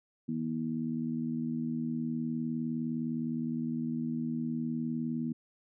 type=harmonic tone; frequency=79.6 Hz; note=D#2; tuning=40 cents sharp; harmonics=2 / 3 / 4; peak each=-38 / -32 / -41 dBFS; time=0.28-5.33 s; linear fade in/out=10 ms; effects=none